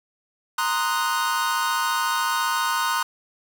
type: chord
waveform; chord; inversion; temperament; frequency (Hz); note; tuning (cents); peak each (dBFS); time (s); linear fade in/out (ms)
45% pulse; C half-diminished seventh; third; equal; 932.3 / 1046.5 / 1244.5 / 1480; Bb5 / C6 / Eb6 / Gb6; 0 / 0 / 0 / 0; -27; 0.58-3.03; 5
effects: none